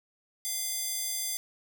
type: tone with high-pass filter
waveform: square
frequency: 689 Hz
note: F5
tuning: 24 cents flat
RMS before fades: -33 dBFS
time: 0.45-1.37 s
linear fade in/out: 0 ms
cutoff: 6400 Hz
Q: 0.85
effects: 10-bit